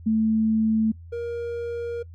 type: tone pair in turn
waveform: sine / triangle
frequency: 220 / 471.3 Hz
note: A3 / A#4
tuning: 0 / +19 cents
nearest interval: octave + minor second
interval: 1319 cents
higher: second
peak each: -18 / -25 dBFS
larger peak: first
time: 0.06-0.92 / 1.12-2.03 s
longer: second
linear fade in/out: 10 ms
effects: noise-tail reverb RT60 0.1 s tail -23 dB re dry + added 84 Hz sine -40 dBFS peak until 2.14 s